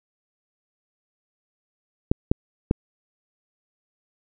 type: clicks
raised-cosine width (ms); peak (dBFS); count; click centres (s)
3; -4; 3; 2.115 / 2.315 / 2.711
effects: none